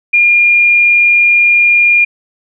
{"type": "tone", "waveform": "sine", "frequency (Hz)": 2413, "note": "D7", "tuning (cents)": 46, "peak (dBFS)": -5, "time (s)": [0.13, 2.05], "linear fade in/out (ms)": 10, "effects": []}